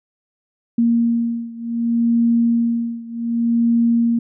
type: beating tone pair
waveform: sine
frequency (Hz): 233.1 / 233.76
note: A#3 / A#3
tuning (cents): 0 / +5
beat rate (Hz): 0.66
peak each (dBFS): -17 / -19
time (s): 0.78-4.19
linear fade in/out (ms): 5
effects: none